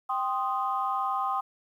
sine chord, C minor, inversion second, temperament equal, 784 / 1046.5 / 1244.5 Hz, G5 / C6 / Eb6, 0 / 0 / 0 cents, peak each -30 dBFS, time 0.09-1.41 s, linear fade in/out 10 ms, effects tanh soft clip ceiling -16 dBFS + 10-bit

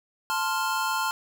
square chord, F major, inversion first, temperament equal, 880 / 1046.5 / 1396.9 Hz, A5 / C6 / F6, 0 / 0 / 0 cents, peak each -30 dBFS, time 0.3-1.11 s, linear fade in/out 0 ms, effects none

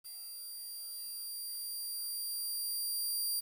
5% pulse tone with level ramp, 4751 Hz, D8, 19 cents sharp, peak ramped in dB -38 to -25 dBFS, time 0.04-3.41 s, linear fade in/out 20 ms, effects 10-bit

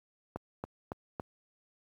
click train, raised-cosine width 1 ms, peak -22 dBFS, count 4, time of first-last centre 0.36-1.198 s, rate 3.58 Hz, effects high-pass 60 Hz 12 dB/octave + 10-bit

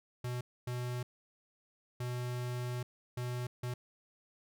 square tone bursts at uneven times, 123.47 Hz, B2, in tune, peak -36 dBFS, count 5, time 0.24-0.41 / 0.67-1.03 / 2-2.83 / 3.17-3.47 / 3.63-3.74 s, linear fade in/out 5 ms, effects none

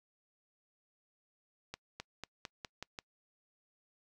accelerating click train, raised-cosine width 0.2 ms, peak -24 dBFS, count 7, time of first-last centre 1.74-2.988 s, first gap 260 ms, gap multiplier 0.91, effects noise-tail reverb RT60 0.1 s tail -26 dB re dry

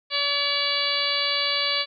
harmonic tone, 571 Hz, D5, 49 cents flat, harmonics 1 / 2 / 3 / 4 / 5 / 6 / 7 / 8, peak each -33 / -32 / -34 / -29 / -30 / -29 / -28 / -28 dBFS, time 0.1-1.86 s, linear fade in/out 50 ms, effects none

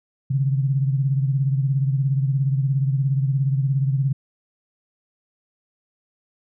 sine beating tone pair, 134.6 / 151.6 Hz, C3 / D#3, +49 / -45 cents, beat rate 17 Hz, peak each -18 / -26 dBFS, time 0.3-4.13 s, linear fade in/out 10 ms, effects none

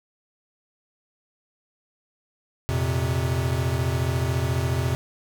square chord, F suspended fourth, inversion none, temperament equal with one note detuned, 86.6 / 116.54 / 130.81 Hz, F2 / Bb2 / C3, -14 / 0 / 0 cents, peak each -27 / -29 / -26 dBFS, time 2.69-4.95 s, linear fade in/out 0 ms, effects none

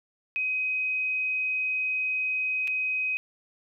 sine tone with dropouts, 2520 Hz, D#7, 21 cents sharp, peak -25 dBFS, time 0.36-3.17 s, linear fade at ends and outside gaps 0 ms, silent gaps 2.674-2.678 s, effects none

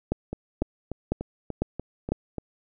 two click trains, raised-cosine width 2 ms, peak -18 / -10 dBFS, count 8 / 5, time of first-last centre 0.33-2.383 / 0.12-2.12 s, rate 3.41 / 2 Hz, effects none

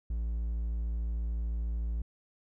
triangle tone, 56.8 Hz, A#1, 44 cents flat, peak -28 dBFS, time 0.1-2.02 s, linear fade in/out 5 ms, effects none

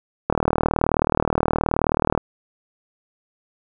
click train, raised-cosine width 1 ms, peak -3 dBFS, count 74, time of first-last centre 0.3-2.177 s, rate 38.9 Hz, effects none

